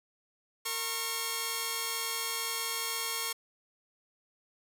5% pulse tone pair together, 458.7 / 1091 Hz, A#4 / C#6, -28 / -28 cents, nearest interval octave + minor third, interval 1500 cents, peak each -26 / -21 dBFS, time 0.65-3.33 s, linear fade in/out 10 ms, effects none

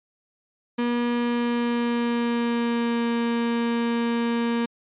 35% pulse tone with pitch glide, 239.8 to 234.3 Hz, A#3 to A#3, +49 to +9 cents, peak -20 dBFS, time 0.78-4.66 s, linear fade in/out 10 ms, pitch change -40 cents, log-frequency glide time 1.07-3.08 s, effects resampled to 8000 Hz

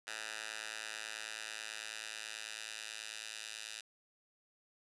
10% pulse tone with high-pass filter sweep, 109.2 Hz, A2, 13 cents flat, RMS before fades -45 dBFS, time 0.07-3.81 s, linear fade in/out 5 ms, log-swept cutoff 1600 to 2900 Hz, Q 0.95, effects resampled to 24000 Hz + 11-bit

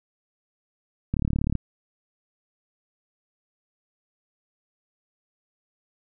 click train, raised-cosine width 5 ms, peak -12 dBFS, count 16, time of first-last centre 1.14-1.553 s, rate 36.3 Hz, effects none

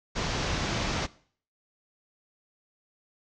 pink low-pass noise, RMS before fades -30 dBFS, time 0.15-1.07 s, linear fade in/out 20 ms, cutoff 6500 Hz, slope 48 dB/octave, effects noise-tail reverb RT60 0.5 s tail -19 dB re dry

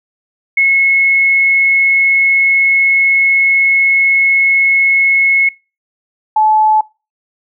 sine tone pair in turn, 2182 / 863.2 Hz, C#7 / A5, -28 / -33 cents, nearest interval octave + major third, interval 1605 cents, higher first, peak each -7 dBFS, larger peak neither, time 0.57-5.49 / 6.36-6.81 s, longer first, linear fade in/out 5 ms, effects noise-tail reverb RT60 0.3 s tail -24 dB re dry

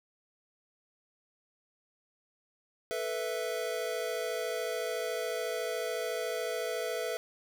square chord, A suspended second, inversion none, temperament equal, 440 / 493.9 / 659.3 Hz, A4 / B4 / E5, 0 / 0 / 0 cents, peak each -38 / -37 / -37 dBFS, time 2.91-7.17 s, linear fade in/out 0 ms, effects none

